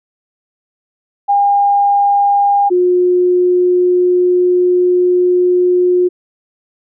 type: tone pair in turn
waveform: sine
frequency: 807 / 359.5 Hz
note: G#5 / F#4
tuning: -50 / -50 cents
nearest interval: octave + major second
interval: 1400 cents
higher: first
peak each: -8 dBFS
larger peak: neither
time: 1.28-2.7 / 2.7-6.09 s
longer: second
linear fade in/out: 20 ms
effects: none